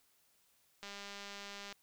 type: click train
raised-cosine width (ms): 0.2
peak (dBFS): -30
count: 181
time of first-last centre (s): 0.83-1.726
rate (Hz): 201
effects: white hiss -72 dBFS RMS until 1.82 s